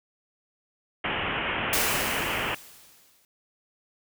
white low-pass noise, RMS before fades -29 dBFS, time 1.04-2.55 s, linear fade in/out 5 ms, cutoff 3100 Hz, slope 96 dB/octave
white noise with exponential decay, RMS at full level -24 dBFS, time 1.73-3.25 s, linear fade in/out 1 ms, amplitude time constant 330 ms
effects none

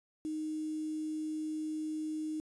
sine tone with quantisation, 310 Hz, D#4, 6 cents flat, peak -34 dBFS, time 0.25-2.4 s, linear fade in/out 0 ms, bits 9, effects resampled to 22050 Hz

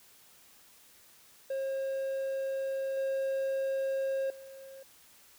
triangle tone with level steps, 538 Hz, C5, 48 cents sharp, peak -29 / -27 / -44 dBFS, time 1.5-4.83 s, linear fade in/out 5 ms, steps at 2.97 / 4.3 s, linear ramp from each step 2 ms, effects white hiss -59 dBFS RMS until 5.38 s

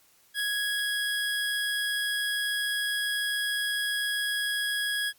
25% pulse tone, 1661.2 Hz, G#6, in tune, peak -23 dBFS, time 0.34-5.13 s, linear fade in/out 50 ms, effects white hiss -62 dBFS RMS until 5.18 s + Opus 48 kbps

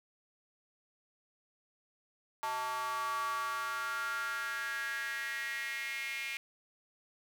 square tone with high-pass filter sweep, 126.6 Hz, B2, 43 cents sharp, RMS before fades -37 dBFS, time 2.43-6.37 s, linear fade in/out 0 ms, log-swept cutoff 950 to 2300 Hz, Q 6.2, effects none

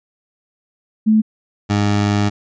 sine / 20% pulse tone pair in turn, 217.3 / 102.74 Hz, A3 / G#2, -21 / -18 cents, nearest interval octave + minor second, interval 1297 cents, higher first, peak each -9 / -9 dBFS, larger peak neither, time 1.06-1.22 / 1.69-2.3 s, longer second, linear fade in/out 20 ms, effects resampled to 16000 Hz

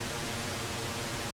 pink noise with comb filter, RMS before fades -34 dBFS, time 0-1.31 s, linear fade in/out 10 ms, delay 8.5 ms, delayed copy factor +0.8, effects high-pass 60 Hz 12 dB/octave + low-pass 9000 Hz 12 dB/octave

